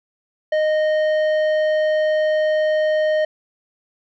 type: tone with tanh clipping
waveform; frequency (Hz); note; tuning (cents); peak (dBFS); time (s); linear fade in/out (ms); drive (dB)
sine; 618; D#5; -12; -17; 0.52-3.25; 5; 10
effects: none